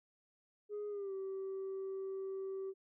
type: tone with pitch glide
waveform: sine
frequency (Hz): 415.3 to 385.3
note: G#4 to G4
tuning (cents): 0 to -30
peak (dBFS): -37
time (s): 0.69-2.74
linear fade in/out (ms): 50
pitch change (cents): -130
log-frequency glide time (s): 0.89-1.13
effects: tanh soft clip ceiling -37 dBFS